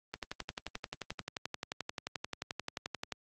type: click train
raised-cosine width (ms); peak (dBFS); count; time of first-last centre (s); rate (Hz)
0.2; -19; 35; 0.14-3.122; 11.4
effects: high-pass 80 Hz 12 dB/octave + Opus 24 kbps